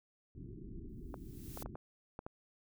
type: low-pass noise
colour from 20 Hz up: pink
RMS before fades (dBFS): -48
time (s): 0.35-1.76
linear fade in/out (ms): 5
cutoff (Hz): 400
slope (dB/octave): 96
type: noise with exponential growth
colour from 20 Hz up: blue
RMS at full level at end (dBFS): -48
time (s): 0.89-1.63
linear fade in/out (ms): 0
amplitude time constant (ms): 160
type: clicks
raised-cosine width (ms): 1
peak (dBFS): -29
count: 7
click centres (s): 1.142 / 1.574 / 1.624 / 1.66 / 1.755 / 2.191 / 2.265
effects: none